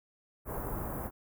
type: band-stop noise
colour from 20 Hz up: pink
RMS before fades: -37 dBFS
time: 0.45-1.11 s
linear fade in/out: 50 ms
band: 1300 to 13000 Hz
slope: 24 dB/octave
effects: none